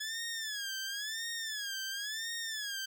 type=tone with vibrato; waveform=15% pulse; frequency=1700 Hz; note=G#6; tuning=40 cents sharp; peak=-30 dBFS; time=0-2.86 s; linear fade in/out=10 ms; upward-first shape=sine; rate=0.96 Hz; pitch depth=150 cents each way; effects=none